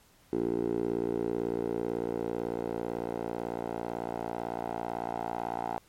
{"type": "tone with band-pass filter sweep", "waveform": "10% pulse", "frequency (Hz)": 58, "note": "A#1", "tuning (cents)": -8, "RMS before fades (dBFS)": -33, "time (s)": [0.33, 5.78], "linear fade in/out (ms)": 0, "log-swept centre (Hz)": [380, 750], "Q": 3.7, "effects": ["pink hiss -62 dBFS RMS until 5.88 s", "MP3 64 kbps"]}